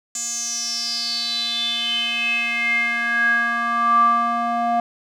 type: tone with band-pass filter sweep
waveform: square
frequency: 235 Hz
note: A#3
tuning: 14 cents sharp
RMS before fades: -21 dBFS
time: 0.15-4.8 s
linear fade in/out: 2 ms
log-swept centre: 7100 to 810 Hz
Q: 9
effects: none